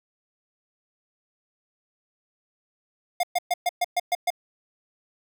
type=tone bursts; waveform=square; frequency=710 Hz; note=F5; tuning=28 cents sharp; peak=-21 dBFS; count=8; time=3.2-4.304 s; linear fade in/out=5 ms; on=33 ms; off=120 ms; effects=none